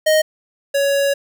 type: tone pair in turn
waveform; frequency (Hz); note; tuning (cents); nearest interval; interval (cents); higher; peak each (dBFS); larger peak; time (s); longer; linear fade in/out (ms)
square; 622.3 / 559.1; D#5 / C#5; 0 / +15; major second; 185; first; -12 / -15; first; 0.06-0.22 / 0.74-1.14; second; 10
effects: none